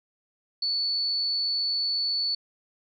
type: tone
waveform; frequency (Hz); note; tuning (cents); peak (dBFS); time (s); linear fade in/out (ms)
sine; 4454; C#8; +7; -24; 0.62-2.35; 5
effects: none